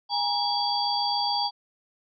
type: tone cluster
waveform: sine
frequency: 820 / 947 / 3346 / 4644 Hz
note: G#5 / A#5 / G#7 / D8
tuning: -22 / +27 / +12 / -20 cents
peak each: -27 / -32 / -33 / -27 dBFS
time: 0.09-1.51 s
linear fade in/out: 50 ms
effects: none